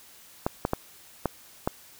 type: clicks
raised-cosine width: 1 ms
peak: -10 dBFS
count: 5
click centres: 0.465 / 0.651 / 0.734 / 1.257 / 1.675 s
effects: white hiss -52 dBFS RMS until 1.99 s